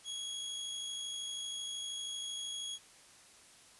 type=tone with amplitude modulation; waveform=sawtooth; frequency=3322 Hz; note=G#7; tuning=in tune; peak=-34 dBFS; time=0.04-2.79 s; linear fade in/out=50 ms; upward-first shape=sine; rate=52.8 Hz; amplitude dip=30%; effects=white hiss -59 dBFS RMS until 3.79 s + resampled to 24000 Hz